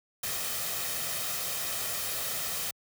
white noise with comb filter, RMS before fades -33 dBFS, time 0.23-2.71 s, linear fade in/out 5 ms, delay 1.6 ms, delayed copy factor +0.5, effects high-pass 60 Hz 12 dB/octave

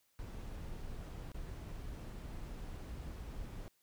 brown noise with dropouts, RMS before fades -45 dBFS, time 0.19-3.68 s, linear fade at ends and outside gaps 0 ms, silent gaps 1.317-1.344 s, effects white hiss -75 dBFS RMS until 3.82 s

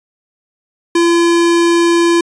square tone, 340.4 Hz, F4, 44 cents flat, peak -9 dBFS, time 0.95-2.21 s, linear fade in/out 5 ms, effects resampled to 22050 Hz

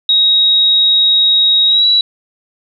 sine tone with pitch glide, 3790 to 3917 Hz, A#7 to B7, +28 to -15 cents, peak -7 dBFS, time 0.09-2.01 s, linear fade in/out 2 ms, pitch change +57 cents, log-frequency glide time 1.67-1.86 s, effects none

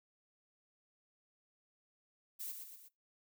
violet noise with echo, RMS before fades -43 dBFS, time 2.39-2.53 s, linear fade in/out 20 ms, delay 120 ms, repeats 3, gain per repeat -5 dB, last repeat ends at 2.89 s, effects noise-tail reverb RT60 0.2 s tail -20 dB re dry

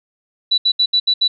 sine tone bursts at uneven times, 3951 Hz, B7, in tune, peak -11 dBFS, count 6, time 0.51-0.58 / 0.65-0.72 / 0.79-0.86 / 0.93-1 / 1.07-1.14 / 1.21-1.28 s, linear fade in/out 10 ms, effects none

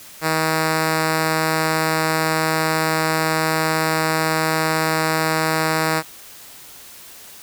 5% pulse tone, 159 Hz, D#3, 38 cents sharp, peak -6 dBFS, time 0.21-6.03 s, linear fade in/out 50 ms, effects white hiss -41 dBFS RMS until 7.42 s

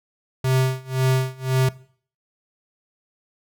square tone with tremolo, 130.6 Hz, C3, 3 cents flat, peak -16 dBFS, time 0.44-1.69 s, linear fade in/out 5 ms, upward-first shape sine, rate 1.9 Hz, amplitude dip 95%, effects noise-tail reverb RT60 0.5 s tail -19 dB re dry

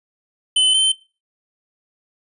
square tone pair in turn, 3038 / 3089 Hz, F#7 / G7, +45 / -26 cents, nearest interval unison, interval 29 cents, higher second, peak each -13 dBFS, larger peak neither, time 0.56-0.74 / 0.74-0.92 s, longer neither, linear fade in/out 5 ms, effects noise-tail reverb RT60 0.3 s tail -19 dB re dry + resampled to 24000 Hz

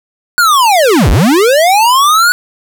square linear two-way sweep, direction down then up, 1480 to 36.71 to 1480 Hz, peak -6 dBFS, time 0.38-2.32 s, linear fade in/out 0 ms, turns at 1.1 s, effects none

